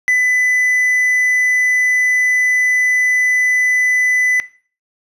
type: tone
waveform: triangle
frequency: 2000 Hz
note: B6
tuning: 21 cents sharp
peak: -9 dBFS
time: 0.08-4.4 s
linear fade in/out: 0 ms
effects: noise-tail reverb RT60 0.4 s tail -17 dB re dry + resampled to 32000 Hz